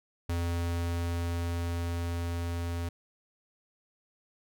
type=tone with level ramp; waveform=square; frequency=85.5 Hz; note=F2; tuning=36 cents flat; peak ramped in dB=-29 to -32 dBFS; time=0.29-2.89 s; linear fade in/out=5 ms; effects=none